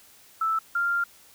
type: tone pair in turn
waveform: sine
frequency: 1318.5 / 1393.1 Hz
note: E6 / F6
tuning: 0 / -5 cents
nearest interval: minor second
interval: 95 cents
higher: second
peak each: -22 dBFS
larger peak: neither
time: 0.41-0.59 / 0.75-1.04 s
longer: second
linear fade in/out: 5 ms
effects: white hiss -54 dBFS RMS until 1.34 s